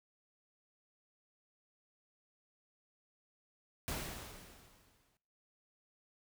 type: noise with exponential decay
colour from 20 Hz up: pink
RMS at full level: -38 dBFS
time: 3.88-5.17 s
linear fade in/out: 0 ms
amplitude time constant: 280 ms
effects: noise-tail reverb RT60 0.8 s tail -21 dB re dry